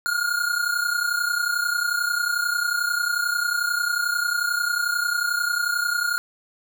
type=tone pair together; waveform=square; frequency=1408 / 1439.2 Hz; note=F6 / F#6; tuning=+14 / -48 cents; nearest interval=unison; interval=38 cents; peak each=-25 / -25 dBFS; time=0.06-6.18 s; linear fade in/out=0 ms; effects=none